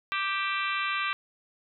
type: harmonic tone with a mistuned harmonic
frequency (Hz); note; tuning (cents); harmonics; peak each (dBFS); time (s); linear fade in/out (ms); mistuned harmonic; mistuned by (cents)
392; G4; 0; 3 / 4 / 5 / 6 / 7 / 8 / 9 / 10; -31 / -34 / -37 / -34 / -35 / -40 / -42 / -42; 0.12-1.13; 0; 7; -36
effects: none